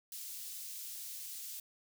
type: high-pass noise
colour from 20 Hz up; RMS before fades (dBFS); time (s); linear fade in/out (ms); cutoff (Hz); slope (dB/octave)
white; -45; 0.12-1.6; 2; 4200; 12
effects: none